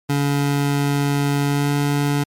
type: tone with pitch glide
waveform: 25% pulse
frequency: 142.3 to 143.7 Hz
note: C#3 to D3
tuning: +46 to -37 cents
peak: -13 dBFS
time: 0.09-2.24 s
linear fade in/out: 10 ms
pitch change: +17 cents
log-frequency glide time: 1.45-1.71 s
effects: MP3 96 kbps